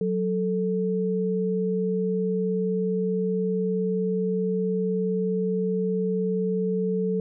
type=tone pair together; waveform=sine; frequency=185 / 440.4 Hz; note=F#3 / A4; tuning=0 / +2 cents; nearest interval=octave + minor third; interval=1502 cents; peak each=-25 dBFS; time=0.01-7.2 s; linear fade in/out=2 ms; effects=none